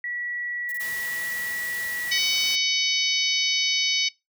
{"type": "tone", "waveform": "sine", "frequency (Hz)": 1939, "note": "B6", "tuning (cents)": -32, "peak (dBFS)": -28, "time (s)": [0.04, 2.18], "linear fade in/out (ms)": 2}
{"type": "noise bursts", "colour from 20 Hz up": "violet", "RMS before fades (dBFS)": -40, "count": 3, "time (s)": [0.69, 0.827], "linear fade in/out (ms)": 0, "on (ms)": 29, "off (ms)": 25}
{"type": "noise", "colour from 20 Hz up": "white", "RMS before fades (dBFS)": -37, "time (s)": [0.8, 2.56], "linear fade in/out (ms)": 10}
{"type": "harmonic tone", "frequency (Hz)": 750, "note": "F#5", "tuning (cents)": 23, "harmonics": [3, 4, 5, 6, 7, 8], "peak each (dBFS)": [-26, -27, -28, -29, -29, -30], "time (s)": [2.11, 4.09], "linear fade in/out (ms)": 10}
{"effects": ["noise-tail reverb RT60 0.2 s tail -21 dB re dry"]}